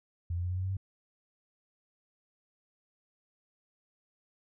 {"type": "tone with pitch steps", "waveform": "sine", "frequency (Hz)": [86, 87.66, 89.34, 91.06, 92.81, 94.6, 96.42], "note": ["F2", "F2", "F2", "F#2", "F#2", "F#2", "G2"], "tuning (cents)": [-26, 7, 40, -27, 6, 39, -28], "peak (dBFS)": -30, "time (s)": [0.3, 0.769], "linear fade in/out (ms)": 5, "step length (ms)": 67, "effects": []}